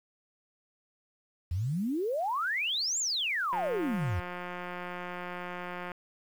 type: exponential two-way sweep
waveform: sine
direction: up then down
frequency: 79.5 to 7550 to 79.5 Hz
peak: -28 dBFS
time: 1.51-4.2 s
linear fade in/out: 5 ms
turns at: 2.99 s
type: click train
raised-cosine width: 0.5 ms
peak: -24 dBFS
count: 426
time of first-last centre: 3.53-5.918 s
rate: 178 Hz
effects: 9-bit